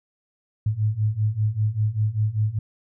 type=beating tone pair; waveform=sine; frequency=104.6 / 109.7 Hz; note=G#2 / A2; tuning=+13 / -5 cents; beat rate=5.1 Hz; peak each=-24 / -22 dBFS; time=0.66-2.59 s; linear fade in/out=5 ms; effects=none